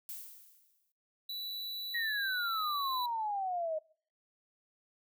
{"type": "noise with exponential decay", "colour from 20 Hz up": "violet", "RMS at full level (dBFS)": -41, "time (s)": [0.09, 0.92], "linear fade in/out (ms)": 1, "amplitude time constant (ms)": 180}
{"type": "tone", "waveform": "square", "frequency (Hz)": 3951, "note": "B7", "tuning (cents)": 0, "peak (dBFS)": -38, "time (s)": [1.29, 3.06], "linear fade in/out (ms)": 5}
{"type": "exponential sweep", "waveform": "sine", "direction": "down", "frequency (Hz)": [1916, 615], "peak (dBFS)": -32, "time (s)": [1.94, 3.79], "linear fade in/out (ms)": 10}
{"effects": ["noise-tail reverb RT60 0.5 s tail -24 dB re dry"]}